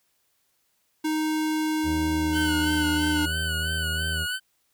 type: tone with pitch glide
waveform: square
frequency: 311.1 to 301 Hz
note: D#4 to D4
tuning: 0 to +43 cents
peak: -24 dBFS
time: 1.04-3.26 s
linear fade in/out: 10 ms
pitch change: -57 cents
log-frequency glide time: 2.12-2.86 s
type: harmonic tone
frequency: 79.9 Hz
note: D#2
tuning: 47 cents sharp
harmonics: 1 / 2 / 3 / 4 / 5 / 6 / 7 / 8 / 9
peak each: -29 / -37 / -47 / -52 / -45 / -55 / -48 / -55 / -55 dBFS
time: 1.83-4.27 s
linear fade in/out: 50 ms
type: tone with vibrato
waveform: 25% pulse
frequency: 1491 Hz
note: F#6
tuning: 13 cents sharp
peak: -23 dBFS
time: 2.32-4.4 s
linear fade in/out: 50 ms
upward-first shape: sine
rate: 3 Hz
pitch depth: 55 cents each way
effects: white hiss -70 dBFS RMS until 4.73 s